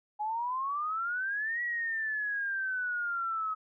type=exponential two-way sweep; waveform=sine; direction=up then down; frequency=830.6 to 1936 to 1271 Hz; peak=-30 dBFS; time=0.19-3.55 s; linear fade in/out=20 ms; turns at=1.62 s; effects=none